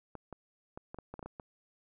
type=clicks; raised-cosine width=1 ms; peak=-29 dBFS; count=10; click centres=0.153 / 0.327 / 0.775 / 0.945 / 0.987 / 1.14 / 1.193 / 1.228 / 1.26 / 1.398 s; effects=none